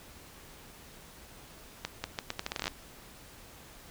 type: accelerating click train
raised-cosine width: 0.2 ms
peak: -15 dBFS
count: 14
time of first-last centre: 1.85-2.679 s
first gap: 190 ms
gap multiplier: 0.78
effects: pink hiss -52 dBFS RMS until 3.9 s